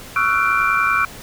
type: tone cluster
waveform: sine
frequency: 1120 / 1312 / 1382 / 1493 / 2362 Hz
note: C#6 / E6 / F6 / F#6 / D7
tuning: +18 / -9 / -19 / +15 / +9 cents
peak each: -21 dBFS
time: 0.16-1.05 s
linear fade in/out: 2 ms
effects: pink hiss -37 dBFS RMS until 1.22 s